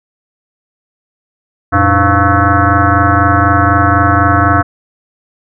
sine tone with frequency modulation, 698.5 Hz, F5, in tune, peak -6 dBFS, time 1.72-4.63 s, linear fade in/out 20 ms, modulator 203 Hz, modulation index 4.1, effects none

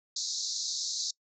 pink band-pass noise, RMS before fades -34 dBFS, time 0.16-1.11 s, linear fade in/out 5 ms, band 3900 to 7000 Hz, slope 96 dB/octave, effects noise-tail reverb RT60 0.1 s tail -25 dB re dry

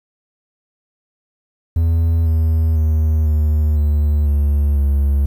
triangle tone with pitch steps, 82.41 / 80.25 / 78.14 / 76.1 / 74.1 / 72.16 / 70.27 Hz, E2 / E2 / D#2 / D#2 / D2 / D2 / C#2, 0 / -46 / +8 / -38 / +16 / -30 / +24 cents, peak -10 dBFS, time 1.76-5.26 s, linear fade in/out 5 ms, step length 500 ms, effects 8-bit

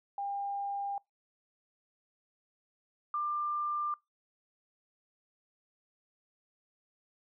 sine tone pair in turn, 801 / 1191.5 Hz, G5 / D6, +37 / +25 cents, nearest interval perfect fifth, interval 688 cents, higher second, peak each -33 / -30 dBFS, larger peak second, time 0.18-0.98 / 3.14-3.94 s, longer neither, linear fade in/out 2 ms, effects noise-tail reverb RT60 0.2 s tail -26 dB re dry

